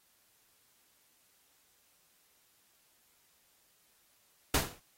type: noise with exponential decay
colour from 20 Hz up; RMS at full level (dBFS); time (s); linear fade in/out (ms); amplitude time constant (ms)
pink; -24; 4.54-4.8; 5; 56
effects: white hiss -69 dBFS RMS until 4.97 s + AAC 48 kbps